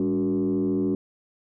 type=tone with frequency modulation; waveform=sine; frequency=286.3 Hz; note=D4; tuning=44 cents flat; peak=-20 dBFS; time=0-0.95 s; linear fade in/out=2 ms; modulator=86.3 Hz; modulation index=1.2; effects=tanh soft clip ceiling -17 dBFS